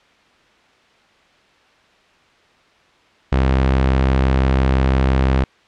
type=tone; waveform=sawtooth; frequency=65.9 Hz; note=C2; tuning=13 cents sharp; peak=-9 dBFS; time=3.32-5.44 s; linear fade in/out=5 ms; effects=white hiss -53 dBFS RMS until 5.67 s + low-pass 3000 Hz 12 dB/octave